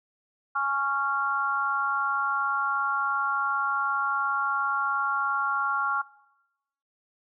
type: chord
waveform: sine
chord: Db major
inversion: second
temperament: just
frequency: 831.5 / 1108.7 / 1385.9 Hz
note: Ab5 / Db6 / F6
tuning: +2 / 0 / -14 cents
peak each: -32 / -28 / -26 dBFS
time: 0.55-6.02 s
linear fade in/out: 10 ms
effects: noise-tail reverb RT60 0.9 s tail -20 dB re dry